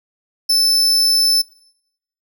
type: tone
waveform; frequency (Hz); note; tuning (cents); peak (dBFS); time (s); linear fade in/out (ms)
40% pulse; 5274; E8; 0; -11; 0.49-1.42; 10
effects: noise-tail reverb RT60 0.8 s tail -23 dB re dry